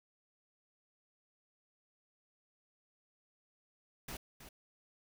pink noise with echo, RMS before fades -44 dBFS, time 4.08-4.17 s, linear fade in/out 5 ms, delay 320 ms, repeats 1, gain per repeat -10 dB, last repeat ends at 4.49 s, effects none

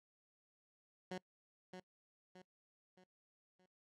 15% pulse tone with echo, 183.7 Hz, F#3, 12 cents flat, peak -36 dBFS, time 1.11-1.18 s, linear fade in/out 5 ms, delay 620 ms, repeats 4, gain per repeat -7 dB, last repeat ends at 3.66 s, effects noise-tail reverb RT60 0.1 s tail -24 dB re dry + low-pass 6000 Hz 12 dB/octave

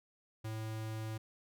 square tone, 110 Hz, A2, in tune, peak -39 dBFS, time 0.44-1.18 s, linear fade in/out 10 ms, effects none

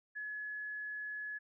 sine tone, 1699 Hz, G#6, 39 cents sharp, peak -39 dBFS, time 0.15-1.39 s, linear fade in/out 20 ms, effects none

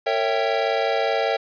square chord, A# diminished seventh, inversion none, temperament equal with one note detuned, 456 / 554.4 / 659.3 / 784 Hz, A#4 / C#5 / E5 / G5, -38 / 0 / 0 / 0 cents, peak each -26 dBFS, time 0.06-1.37 s, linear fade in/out 10 ms, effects resampled to 11025 Hz + 8-bit

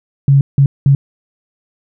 sine tone bursts at uneven times, 138.59 Hz, C#3, in tune, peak -5 dBFS, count 3, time 0.28-0.41 / 0.58-0.66 / 0.86-0.95 s, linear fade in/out 2 ms, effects none

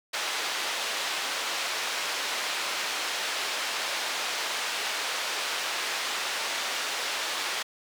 white band-pass noise, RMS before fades -31 dBFS, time 0.13-7.63 s, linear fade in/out 10 ms, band 520 to 4200 Hz, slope 12 dB/octave, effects none

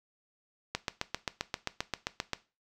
click train, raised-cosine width 0.2 ms, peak -13 dBFS, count 13, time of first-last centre 0.75-2.333 s, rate 7.58 Hz, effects noise-tail reverb RT60 0.3 s tail -17 dB re dry

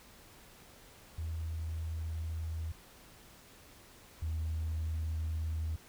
sine tone pair in turn, 80.9 / 79.79 Hz, E2 / D#2, -32 / +44 cents, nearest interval unison, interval 24 cents, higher first, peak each -34 / -31 dBFS, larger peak second, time 1.18-2.72 / 4.22-5.76 s, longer neither, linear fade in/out 5 ms, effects tanh soft clip ceiling -29 dBFS + pink hiss -57 dBFS RMS until 5.88 s

